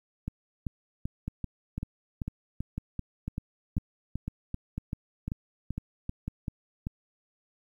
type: two click trains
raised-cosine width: 5 ms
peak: -20 / -20 dBFS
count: 18 / 11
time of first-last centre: 0.28-6.869 / 1.28-6.28 s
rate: 2.58 / 2 Hz
effects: 10-bit